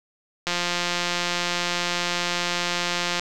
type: click train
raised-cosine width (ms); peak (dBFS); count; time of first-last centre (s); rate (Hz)
0.2; -7; 478; 0.47-3.196; 175
effects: none

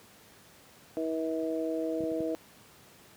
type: harmonic tone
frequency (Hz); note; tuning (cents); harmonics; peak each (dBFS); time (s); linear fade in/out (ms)
160.8; E3; -43; 2 / 3 / 4; -32 / -34 / -35; 0.97-2.35; 0
type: clicks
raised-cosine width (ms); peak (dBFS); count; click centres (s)
3; -27 / -28 / -33 / -26; 4; 2.006 / 2.037 / 2.117 / 2.205
effects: pink hiss -56 dBFS RMS until 3.16 s + high-pass 100 Hz 12 dB/octave

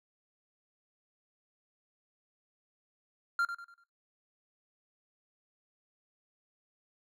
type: tone with echo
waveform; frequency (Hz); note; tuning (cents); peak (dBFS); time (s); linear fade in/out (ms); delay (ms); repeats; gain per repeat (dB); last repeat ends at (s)
triangle; 1388; F6; -11; -24; 3.39-3.45; 2; 97; 4; -9; 3.838
effects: noise-tail reverb RT60 0.2 s tail -21 dB re dry

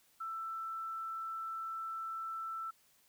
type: tone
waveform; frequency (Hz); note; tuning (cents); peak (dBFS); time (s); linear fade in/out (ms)
sine; 1329; E6; +14; -38; 0.2-2.71; 10
effects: white hiss -69 dBFS RMS until 3.08 s

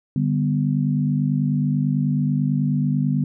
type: chord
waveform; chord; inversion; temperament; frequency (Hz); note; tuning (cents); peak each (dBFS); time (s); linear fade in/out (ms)
sine; G major; second; equal; 146.83 / 196 / 246.9; D3 / G3 / B3; 0 / 0 / 0; -20 / -24 / -23; 0.16-3.24; 2
effects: none

